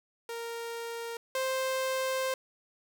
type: tone pair in turn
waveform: sawtooth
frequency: 464.6 / 524 Hz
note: A#4 / C5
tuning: -6 / +2 cents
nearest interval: major second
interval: 208 cents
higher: second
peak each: -32 / -25 dBFS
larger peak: second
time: 0.29-1.17 / 1.35-2.34 s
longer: second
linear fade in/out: 2 ms
effects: none